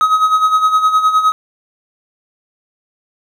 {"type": "tone with tremolo", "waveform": "triangle", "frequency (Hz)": 1268, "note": "D#6", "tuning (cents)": 32, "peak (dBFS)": -5, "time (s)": [0.01, 1.32], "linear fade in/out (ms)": 0, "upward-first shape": "sine", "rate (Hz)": 9.7, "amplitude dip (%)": 65, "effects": []}